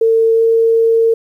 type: tone with pitch glide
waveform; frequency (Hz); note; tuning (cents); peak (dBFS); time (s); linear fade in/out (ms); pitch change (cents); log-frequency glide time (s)
sine; 451.6 to 454.7; A4 to A#4; +45 to -43; -8; 0.01-1.14; 5; +12; 0.33-0.42
effects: 8-bit